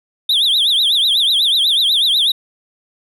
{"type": "tone with vibrato", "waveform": "triangle", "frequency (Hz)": 3533, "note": "A7", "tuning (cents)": 6, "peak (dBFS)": -10, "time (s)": [0.29, 2.32], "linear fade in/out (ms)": 5, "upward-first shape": "triangle", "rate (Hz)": 8.1, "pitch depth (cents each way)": 230, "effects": []}